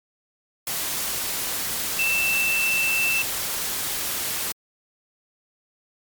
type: tone in noise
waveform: sine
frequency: 2666 Hz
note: E7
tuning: 19 cents sharp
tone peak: -20 dBFS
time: 1.99-3.22 s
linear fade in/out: 2 ms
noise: white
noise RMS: -27 dBFS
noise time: 0.67-4.52 s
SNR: +4 dB
effects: MP3 96 kbps